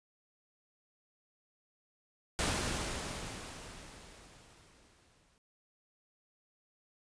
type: noise with exponential decay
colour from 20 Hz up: pink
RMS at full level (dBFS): -31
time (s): 2.39-5.38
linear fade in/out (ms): 0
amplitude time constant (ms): 650
effects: resampled to 22050 Hz